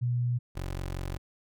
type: tone pair in turn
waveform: sine / 20% pulse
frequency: 121.7 / 45.59 Hz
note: B2 / F#1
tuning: -25 / -25 cents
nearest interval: octave + perfect fourth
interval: 1700 cents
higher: first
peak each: -25 / -28 dBFS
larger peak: first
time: 0.01-0.39 / 0.55-1.18 s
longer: second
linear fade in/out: 20 ms
effects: none